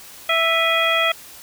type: harmonic tone with a mistuned harmonic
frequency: 659.3 Hz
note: E5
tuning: in tune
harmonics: 1 / 2 / 3 / 4 / 5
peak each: -22 / -22 / -22 / -22 / -22 dBFS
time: 0.29-1.12 s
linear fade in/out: 5 ms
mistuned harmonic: 4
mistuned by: -110 cents
effects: white hiss -41 dBFS RMS until 1.42 s